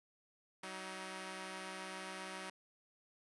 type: tone pair together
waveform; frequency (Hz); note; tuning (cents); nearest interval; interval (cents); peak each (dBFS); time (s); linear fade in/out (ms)
5% pulse; 188.7 / 317; F#3 / D#4; +34 / +32; major sixth; 898; -35 / -37; 0.63-2.5; 5
effects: resampled to 24000 Hz